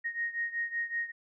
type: beating tone pair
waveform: sine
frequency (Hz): 1864.7 / 1870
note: A#6 / A#6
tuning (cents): 0 / +5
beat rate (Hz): 5.3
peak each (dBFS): -33 / -36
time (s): 0.04-1.12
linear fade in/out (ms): 20
effects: none